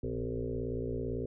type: tone with frequency modulation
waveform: sine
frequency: 257.8 Hz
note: C4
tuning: 26 cents flat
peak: -32 dBFS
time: 0.03-1.26 s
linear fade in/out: 5 ms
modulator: 57.9 Hz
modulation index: 3.9
effects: none